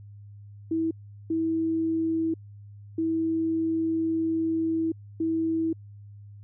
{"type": "tone bursts at uneven times", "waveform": "sine", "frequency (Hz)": 325, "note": "E4", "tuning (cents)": -24, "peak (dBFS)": -23, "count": 4, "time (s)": [[0.71, 0.91], [1.3, 2.34], [2.98, 4.92], [5.2, 5.73]], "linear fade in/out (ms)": 5, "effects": ["added 102 Hz sine -43 dBFS peak until 6.43 s"]}